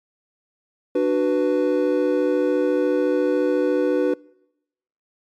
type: chord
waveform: triangle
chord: B minor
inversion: first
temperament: just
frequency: 296.3 / 370.4 / 493.9 Hz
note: D4 / F#4 / B4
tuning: +15 / +2 / 0 cents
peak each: -20 / -20 / -18 dBFS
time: 0.95-4.14 s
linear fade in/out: 5 ms
effects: noise-tail reverb RT60 0.9 s tail -25 dB re dry + MP3 96 kbps